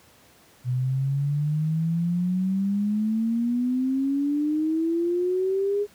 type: exponential sweep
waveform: sine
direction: up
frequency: 123.47 to 415.3 Hz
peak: -21 dBFS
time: 0.64-5.87 s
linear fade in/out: 50 ms
effects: pink hiss -55 dBFS RMS until 5.94 s + high-pass 80 Hz 12 dB/octave